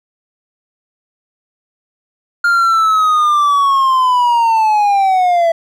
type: linear sweep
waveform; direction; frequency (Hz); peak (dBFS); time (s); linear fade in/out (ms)
triangle; down; 1410 to 659.3; -7; 2.44-5.52; 5
effects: none

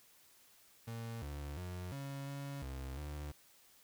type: tone with pitch steps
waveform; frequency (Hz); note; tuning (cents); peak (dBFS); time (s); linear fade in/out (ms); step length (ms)
35% pulse; 115 / 72.2 / 90.1 / 138.6 / 140 / 66.3 / 73.8; A#2 / D2 / F#2 / C#3 / C#3 / C2 / D2; -23 / -29 / -45 / 0 / +18 / +23 / +9; -40; 0.87-3.32; 10; 350
effects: white hiss -65 dBFS RMS until 3.83 s

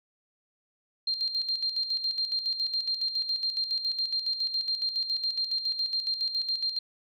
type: tone with tremolo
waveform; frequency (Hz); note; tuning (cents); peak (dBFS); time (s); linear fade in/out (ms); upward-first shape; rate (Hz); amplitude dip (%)
sine; 4186; C8; 0; -25; 1.07-6.79; 5; square; 7.2; 60
effects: none

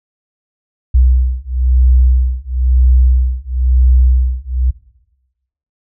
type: beating tone pair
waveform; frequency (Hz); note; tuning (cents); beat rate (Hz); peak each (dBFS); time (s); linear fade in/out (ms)
sine; 62.5 / 63.5; B1 / B1; +21 / +49; 1; -11; 0.94-4.71; 10
effects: noise-tail reverb RT60 1.0 s tail -19 dB re dry

